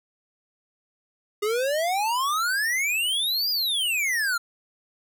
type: exponential two-way sweep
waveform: square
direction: up then down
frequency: 405.1 to 4978 to 1354 Hz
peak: -23 dBFS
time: 1.42-4.38 s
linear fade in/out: 10 ms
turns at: 3.5 s
effects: none